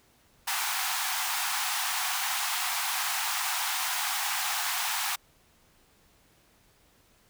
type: high-pass noise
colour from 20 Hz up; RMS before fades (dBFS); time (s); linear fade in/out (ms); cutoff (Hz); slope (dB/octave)
pink; -30; 0.47-5.16; 10; 730; 96
effects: pink hiss -63 dBFS RMS until 7.29 s